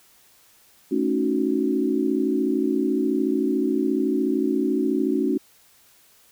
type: chord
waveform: sine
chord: D# half-diminished seventh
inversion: second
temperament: equal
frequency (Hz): 220 / 277.2 / 311.1 / 370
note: A3 / C#4 / D#4 / F#4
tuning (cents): 0 / 0 / 0 / 0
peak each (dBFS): -27 / -23 / -26 / -25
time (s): 0.91-5.38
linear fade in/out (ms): 10
effects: white hiss -56 dBFS RMS until 6.31 s